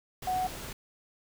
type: tone in noise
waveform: sine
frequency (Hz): 740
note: F#5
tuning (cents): 0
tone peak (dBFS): -27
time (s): 0.27-0.47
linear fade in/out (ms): 5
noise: pink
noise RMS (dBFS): -41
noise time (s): 0.22-0.73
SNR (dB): +11
effects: none